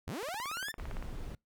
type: linear sweep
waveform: sawtooth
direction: up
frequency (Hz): 41.37 to 1818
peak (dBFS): -33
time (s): 0.07-0.72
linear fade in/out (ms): 10
type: click train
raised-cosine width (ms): 0.5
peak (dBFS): -29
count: 15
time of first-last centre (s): 0.23-1.025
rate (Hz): 17.6
type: noise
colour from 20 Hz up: brown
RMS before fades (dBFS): -40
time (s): 0.78-1.35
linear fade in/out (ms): 2
effects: noise-tail reverb RT60 0.2 s tail -26 dB re dry